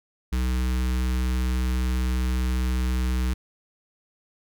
square tone with notch filter, 62.6 Hz, B1, 24 cents sharp, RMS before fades -24 dBFS, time 0.32-3.34 s, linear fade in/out 10 ms, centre 630 Hz, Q 0.89, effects none

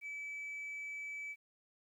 sine tone, 2300 Hz, D7, 37 cents flat, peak -39 dBFS, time 0.01-1.36 s, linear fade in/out 50 ms, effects tanh soft clip ceiling -39 dBFS + 12-bit

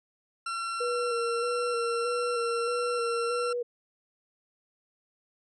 40% pulse tone, 1359 Hz, F6, 48 cents flat, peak -30 dBFS, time 0.46-3.53 s, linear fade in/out 5 ms
sine tone with vibrato, 477.6 Hz, A#4, 42 cents sharp, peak -28 dBFS, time 0.8-3.63 s, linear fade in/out 10 ms, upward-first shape square, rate 1.6 Hz, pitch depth 28 cents each way
effects resampled to 22050 Hz

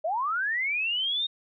sine linear sweep, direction up, 595 to 3729 Hz, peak -25 dBFS, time 0.04-1.27 s, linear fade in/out 10 ms, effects none

